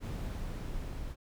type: noise with level ramp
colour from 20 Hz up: brown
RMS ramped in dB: -36 to -40 dBFS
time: 0-1.16 s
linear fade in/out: 50 ms
effects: none